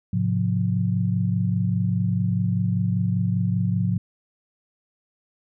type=tone cluster; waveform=sine; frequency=107.9 / 132.9 / 178.3 Hz; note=A2 / C3 / F3; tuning=-33 / +27 / +36 cents; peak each=-23 / -27 / -23 dBFS; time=0.13-3.98 s; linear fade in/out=5 ms; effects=none